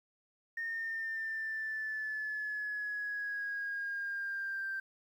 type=exponential sweep; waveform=sine; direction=down; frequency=1836 to 1568 Hz; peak=-34 dBFS; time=0.57-4.8 s; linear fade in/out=5 ms; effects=tanh soft clip ceiling -30 dBFS + 11-bit